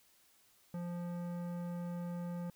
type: tone with tanh clipping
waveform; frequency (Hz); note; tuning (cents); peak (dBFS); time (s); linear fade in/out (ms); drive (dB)
sine; 174.3; F3; -3; -40; 0.74-2.5; 2; 15
effects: white hiss -68 dBFS RMS until 2.55 s